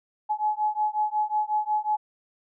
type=beating tone pair; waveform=sine; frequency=847 / 852.5 Hz; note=G#5 / G#5; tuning=+34 / +45 cents; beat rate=5.5 Hz; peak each=-26 dBFS; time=0.29-1.97 s; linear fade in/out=20 ms; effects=none